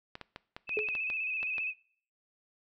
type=clicks; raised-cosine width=0.3 ms; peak=-25 dBFS; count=11; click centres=0.154 / 0.213 / 0.361 / 0.565 / 0.693 / 0.79 / 0.887 / 0.952 / 1.101 / 1.43 / 1.582 s
type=tone with vibrato; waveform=sine; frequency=2565 Hz; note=E7; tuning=48 cents flat; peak=-31 dBFS; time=0.67-1.74 s; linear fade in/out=50 ms; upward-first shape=square; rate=15 Hz; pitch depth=41 cents each way
type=tone with exponential decay; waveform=sine; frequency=425.5 Hz; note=G#4; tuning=42 cents sharp; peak=-26 dBFS; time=0.77-0.95 s; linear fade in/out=2 ms; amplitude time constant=37 ms
effects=noise-tail reverb RT60 0.5 s tail -21 dB re dry